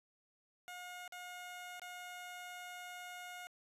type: tone with dropouts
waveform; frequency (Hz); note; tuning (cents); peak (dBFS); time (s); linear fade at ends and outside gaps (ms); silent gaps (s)
15% pulse; 718; F5; +48; -40; 0.68-3.47; 0; 1.078-1.123 / 1.796-1.818
effects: resampled to 32000 Hz